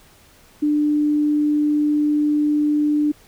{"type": "tone", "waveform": "sine", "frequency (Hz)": 297.5, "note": "D4", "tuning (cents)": 22, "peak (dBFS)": -15, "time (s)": [0.62, 3.12], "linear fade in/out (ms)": 10, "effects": ["pink hiss -51 dBFS RMS until 3.27 s"]}